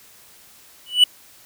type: tone with exponential growth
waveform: triangle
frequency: 2960 Hz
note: F#7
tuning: in tune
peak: -4 dBFS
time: 0.86-1.04 s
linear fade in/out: 5 ms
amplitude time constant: 38 ms
effects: white hiss -49 dBFS RMS until 1.45 s